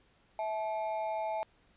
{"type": "ring-modulated tone", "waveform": "triangle", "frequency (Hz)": 758, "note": "F#5", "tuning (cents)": 42, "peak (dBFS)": -27, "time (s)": [0.39, 1.43], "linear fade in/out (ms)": 0, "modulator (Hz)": 106, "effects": ["pink hiss -67 dBFS RMS until 1.76 s", "resampled to 8000 Hz"]}